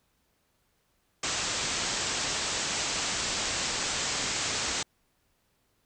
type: low-pass noise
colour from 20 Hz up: white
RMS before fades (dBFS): -31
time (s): 1.23-4.83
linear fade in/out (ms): 5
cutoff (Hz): 8000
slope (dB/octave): 96
effects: pink hiss -72 dBFS RMS until 5.85 s